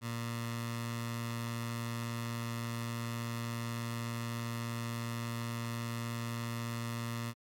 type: tone with notch filter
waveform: 15% pulse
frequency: 116.54 Hz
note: A#2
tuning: in tune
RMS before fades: -38 dBFS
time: 0.01-7.34 s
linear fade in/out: 50 ms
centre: 400 Hz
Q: 0.84
effects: AAC 64 kbps